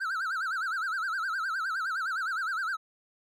triangle tone with vibrato, 1432 Hz, F6, 43 cents sharp, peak -27 dBFS, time 0-2.77 s, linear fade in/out 20 ms, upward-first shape sine, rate 9.7 Hz, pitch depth 190 cents each way, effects none

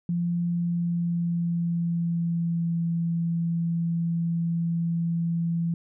sine tone with pitch glide, 172.6 to 168.07 Hz, F3 to E3, -20 to +34 cents, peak -23 dBFS, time 0.09-5.74 s, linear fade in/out 2 ms, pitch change -46 cents, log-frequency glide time 0.44-2.76 s, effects none

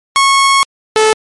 sawtooth tone pair in turn, 1097 / 435.3 Hz, C#6 / A4, -18 / -19 cents, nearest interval octave + major third, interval 1601 cents, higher first, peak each -3 dBFS, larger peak neither, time 0.16-0.63 / 0.96-1.13 s, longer first, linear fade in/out 0 ms, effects MP3 48 kbps

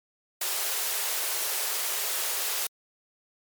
white high-pass noise, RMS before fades -29 dBFS, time 0.41-2.67 s, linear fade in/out 5 ms, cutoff 370 Hz, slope 96 dB/octave, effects MP3 96 kbps

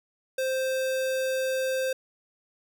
square tone, 523.3 Hz, C5, in tune, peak -26 dBFS, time 0.38-1.93 s, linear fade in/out 5 ms, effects none

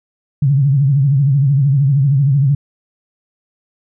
sine tone with vibrato, 138.59 Hz, C#3, in tune, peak -9 dBFS, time 0.42-2.55 s, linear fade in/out 5 ms, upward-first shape triangle, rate 13 Hz, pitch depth 140 cents each way, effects none

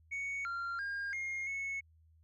sine tone with pitch steps, 2227 / 1383 / 1614 / 2135 / 2199 Hz, C#7 / F6 / G#6 / C7 / C#7, +7 / -17 / -50 / +34 / -14 cents, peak -33 dBFS, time 0.11-1.81 s, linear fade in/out 20 ms, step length 340 ms, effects tanh soft clip ceiling -35 dBFS + added 80 Hz sine -62 dBFS peak until 2.23 s

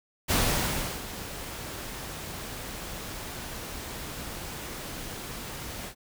pink noise with ADSR envelope, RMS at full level -24 dBFS, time 0.28-5.95 s, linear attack 30 ms, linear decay 700 ms, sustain -14 dB, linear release 84 ms, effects none

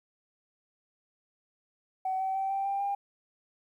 sine tone with pitch steps, 756 / 764.8 / 773.7 / 782.7 / 791.8 / 801 Hz, F#5 / G5 / G5 / G5 / G5 / G5, +37 / -43 / -23 / -3 / +17 / +37 cents, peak -27 dBFS, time 2.05-2.95 s, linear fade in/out 5 ms, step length 150 ms, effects tanh soft clip ceiling -23 dBFS + 11-bit

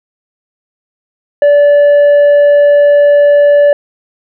sine tone with tanh clipping, 579 Hz, D5, 25 cents flat, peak -4 dBFS, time 1.42-3.73 s, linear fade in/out 2 ms, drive 4 dB, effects none

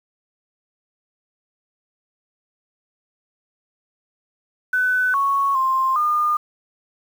sine tone with pitch steps, 1503 / 1108 / 1053 / 1213 Hz, F#6 / C#6 / C6 / D#6, +27 / -1 / +11 / -44 cents, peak -16 dBFS, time 4.73-6.37 s, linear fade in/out 5 ms, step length 410 ms, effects 7-bit

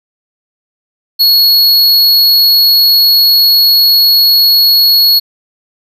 square tone, 4342 Hz, C#8, 37 cents flat, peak -5 dBFS, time 1.19-5.2 s, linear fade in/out 20 ms, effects none

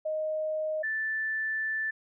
sine tone pair in turn, 622.3 / 1760.1 Hz, D#5 / A6, 0 / 0 cents, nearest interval octave + tritone, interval 1800 cents, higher second, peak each -28 dBFS, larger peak neither, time 0.05-0.83 / 0.83-1.91 s, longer second, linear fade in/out 10 ms, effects none

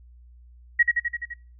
sine tone with echo, 1905 Hz, A#6, 37 cents sharp, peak -13 dBFS, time 0.79-0.83 s, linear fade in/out 10 ms, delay 85 ms, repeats 6, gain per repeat -3 dB, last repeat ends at 1.34 s, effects noise-tail reverb RT60 0.4 s tail -26 dB re dry + added 60 Hz sine -47 dBFS peak until 1.59 s

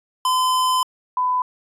square / sine tone pair in turn, 1021 / 1002.3 Hz, C6 / B5, -43 / +25 cents, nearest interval unison, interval 32 cents, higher first, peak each -17 dBFS, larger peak neither, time 0.25-0.83 / 1.17-1.42 s, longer first, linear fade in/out 2 ms, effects resampled to 32000 Hz

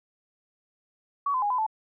sine tone with pitch steps, 1129 / 1021 / 823 / 1006 / 875 Hz, C#6 / C6 / G#5 / B5 / A5, +31 / -43 / -16 / +32 / -10 cents, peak -23 dBFS, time 1.26-1.665 s, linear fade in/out 5 ms, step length 81 ms, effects none

